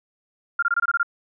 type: tone bursts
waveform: sine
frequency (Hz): 1396.9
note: F6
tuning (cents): 0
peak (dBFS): -17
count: 8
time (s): 0.59-1.031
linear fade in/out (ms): 5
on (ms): 35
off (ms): 23
effects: none